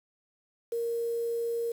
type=tone with quantisation; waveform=sine; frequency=466.2 Hz; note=A#4; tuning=in tune; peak=-28 dBFS; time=0.72-1.72 s; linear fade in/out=5 ms; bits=8; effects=none